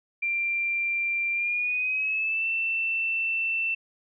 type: tone with pitch glide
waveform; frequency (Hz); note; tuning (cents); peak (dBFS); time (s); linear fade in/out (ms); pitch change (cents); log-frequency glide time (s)
sine; 2370 to 2676; D7 to E7; +15 to +25; -24; 0.22-3.75; 10; +210; 1.32-2.47
effects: none